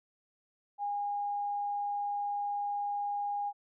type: tone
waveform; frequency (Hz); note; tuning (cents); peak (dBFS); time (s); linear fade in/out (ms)
sine; 816; G#5; -31; -31; 0.78-3.53; 50
effects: none